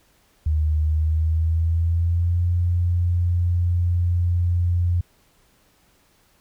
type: tone with pitch glide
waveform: sine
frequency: 77.1 to 87.55 Hz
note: D#2 to F2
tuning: -15 to +5 cents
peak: -17 dBFS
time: 0.46-5.01 s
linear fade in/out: 5 ms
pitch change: +220 cents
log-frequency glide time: 0.83-2.44 s
effects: pink hiss -60 dBFS RMS until 6.4 s